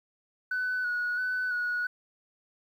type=tone with vibrato; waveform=sine; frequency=1480 Hz; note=F#6; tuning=in tune; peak=-26 dBFS; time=0.51-1.87 s; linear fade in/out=5 ms; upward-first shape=square; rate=1.5 Hz; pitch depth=25 cents each way; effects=tanh soft clip ceiling -24 dBFS + 10-bit